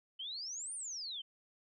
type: exponential two-way sweep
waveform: sine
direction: up then down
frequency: 2990 to 9450 to 3034 Hz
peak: -40 dBFS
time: 0.19-1.22 s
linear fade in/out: 10 ms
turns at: 0.74 s
effects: none